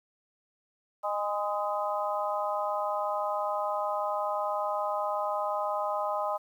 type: harmonic tone with a mistuned harmonic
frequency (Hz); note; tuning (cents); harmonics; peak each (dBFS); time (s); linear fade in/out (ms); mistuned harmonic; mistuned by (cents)
205.3; G#3; -20; 3 / 4 / 5 / 6; -32 / -33 / -34 / -35; 1.03-6.38; 20; 6; +29
effects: 10-bit